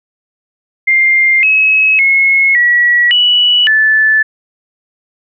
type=tone with pitch steps; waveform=sine; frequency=2106 / 2568 / 2174 / 1929 / 2947 / 1746 Hz; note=C7 / E7 / C#7 / B6 / F#7 / A6; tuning=+11 / -46 / -34 / -41 / -8 / -14 cents; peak=-6 dBFS; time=0.87-4.23 s; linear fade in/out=10 ms; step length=560 ms; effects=none